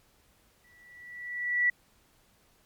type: tone with exponential growth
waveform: sine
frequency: 1953 Hz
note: B6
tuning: 20 cents flat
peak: -20 dBFS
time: 0.64-1.7 s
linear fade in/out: 5 ms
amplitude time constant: 230 ms
effects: pink hiss -65 dBFS RMS until 2.65 s + MP3 96 kbps